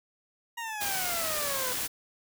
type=exponential sweep; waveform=20% pulse; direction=down; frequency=949 to 493.9 Hz; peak=-29 dBFS; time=0.57-1.73 s; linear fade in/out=10 ms
type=noise; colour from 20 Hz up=white; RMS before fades=-32 dBFS; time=0.8-1.88 s; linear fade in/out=20 ms
effects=none